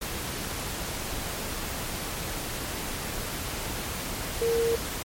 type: tone in noise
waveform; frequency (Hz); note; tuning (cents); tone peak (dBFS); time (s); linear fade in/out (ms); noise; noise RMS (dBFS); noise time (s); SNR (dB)
sine; 462.1; A#4; -15; -22; 4.41-4.76; 10; pink; -33; 0.01-5.03; +8
effects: MP3 64 kbps